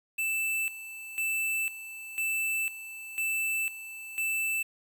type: tone with tremolo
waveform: square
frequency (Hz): 2647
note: E7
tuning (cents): +7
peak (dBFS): -28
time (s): 0.18-4.63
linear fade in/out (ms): 10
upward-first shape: square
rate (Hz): 1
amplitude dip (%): 75
effects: 9-bit